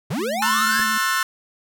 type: linear sweep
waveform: square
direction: up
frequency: 105.7 to 1800 Hz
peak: -23 dBFS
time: 0.1-0.84 s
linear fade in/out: 10 ms
type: tone with vibrato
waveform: sine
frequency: 220 Hz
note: A3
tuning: in tune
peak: -30 dBFS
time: 0.18-0.98 s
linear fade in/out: 5 ms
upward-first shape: sine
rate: 14 Hz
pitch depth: 43 cents each way
type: chord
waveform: 40% pulse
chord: F# half-diminished seventh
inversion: second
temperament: just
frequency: 1065.6 / 1332 / 1480 / 1776 Hz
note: C6 / E6 / F#6 / A6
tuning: +31 / +18 / 0 / +16 cents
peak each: -24 dBFS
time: 0.42-1.23 s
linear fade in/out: 2 ms
type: clicks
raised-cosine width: 2 ms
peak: -25 dBFS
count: 2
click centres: 0.794 / 0.802 s
effects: none